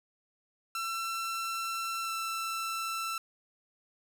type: tone with pitch glide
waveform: sawtooth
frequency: 1345 to 1334.2 Hz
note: E6 to E6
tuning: +34 to +20 cents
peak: -29 dBFS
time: 0.75-3.18 s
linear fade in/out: 2 ms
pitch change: -14 cents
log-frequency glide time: 2.03-2.11 s
effects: none